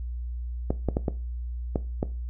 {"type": "clicks", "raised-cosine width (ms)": 2, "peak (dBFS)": -11, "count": 6, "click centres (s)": [0.705, 0.887, 0.969, 1.082, 1.758, 2.029], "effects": ["noise-tail reverb RT60 0.3 s tail -17 dB re dry", "added 60 Hz sine -30 dBFS peak until 2.29 s"]}